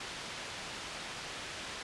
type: low-pass noise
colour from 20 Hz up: white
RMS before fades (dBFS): -43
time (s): 0-1.83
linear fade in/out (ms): 5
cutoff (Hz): 4000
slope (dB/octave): 12
effects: resampled to 24000 Hz